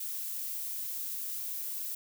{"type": "noise", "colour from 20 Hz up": "violet", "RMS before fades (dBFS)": -37, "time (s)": [0, 1.95], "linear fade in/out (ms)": 5, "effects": []}